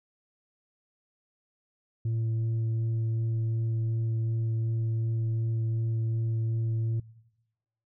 sine tone with vibrato, 113.1 Hz, A2, 48 cents sharp, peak -23 dBFS, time 2.05-7 s, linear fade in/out 5 ms, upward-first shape sine, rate 2.7 Hz, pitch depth 9 cents each way, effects noise-tail reverb RT60 1.0 s tail -23 dB re dry + tanh soft clip ceiling -25 dBFS

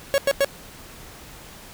45% pulse tone bursts, 554.4 Hz, C#5, in tune, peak -16 dBFS, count 3, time 0.14-0.446 s, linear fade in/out 0 ms, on 40 ms, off 93 ms, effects pink hiss -43 dBFS RMS until 1.73 s

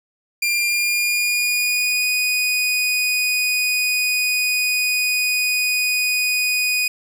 sawtooth tone with pitch glide, 2393 to 2480 Hz, D7 to D#7, +32 to -6 cents, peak -14 dBFS, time 0.42-6.88 s, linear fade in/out 5 ms, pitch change +62 cents, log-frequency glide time 0.53-2.06 s, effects none

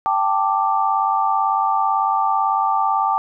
sine chord, G suspended second, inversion none, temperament just, 784 / 882 / 1176 Hz, G5 / A5 / D6, 0 / +4 / +2 cents, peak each -20 dBFS, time 0.06-3.18 s, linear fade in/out 0 ms, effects none

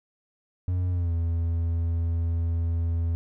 triangle tone with pitch glide, 90.2 to 83.67 Hz, F#2 to E2, -44 to +26 cents, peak -21 dBFS, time 0.68-3.15 s, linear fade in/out 0 ms, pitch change -130 cents, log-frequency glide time 0.9-1.12 s, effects none

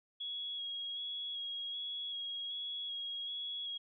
sine tone with vibrato, 3322 Hz, G#7, in tune, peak -38 dBFS, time 0.2-3.78 s, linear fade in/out 10 ms, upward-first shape square, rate 1.3 Hz, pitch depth 15 cents each way, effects none

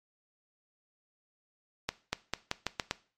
accelerating click train, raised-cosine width 0.2 ms, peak -12 dBFS, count 7, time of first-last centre 1.89-2.911 s, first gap 240 ms, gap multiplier 0.86, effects noise-tail reverb RT60 0.4 s tail -18 dB re dry + MP3 64 kbps

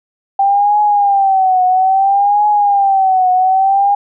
sine tone with vibrato, 784 Hz, G5, in tune, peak -8 dBFS, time 0.39-3.95 s, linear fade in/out 5 ms, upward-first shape triangle, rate 0.6 Hz, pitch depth 120 cents each way, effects none

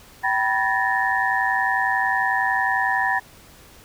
sine tone cluster, 772 / 976 / 1726 / 1837 Hz, G5 / B5 / A6 / A#6, -27 / -21 / -34 / -26 cents, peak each -24 dBFS, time 0.23-3.2 s, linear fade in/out 20 ms, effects pink hiss -48 dBFS RMS until 3.84 s

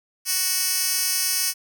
10% pulse tone with high-pass filter, 371.1 Hz, F#4, 5 cents sharp, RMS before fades -23 dBFS, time 0.25-1.54 s, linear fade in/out 50 ms, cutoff 5800 Hz, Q 0.74, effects none

